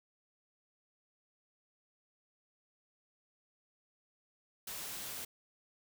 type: noise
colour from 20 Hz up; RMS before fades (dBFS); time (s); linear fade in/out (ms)
white; -43; 4.67-5.25; 5
effects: none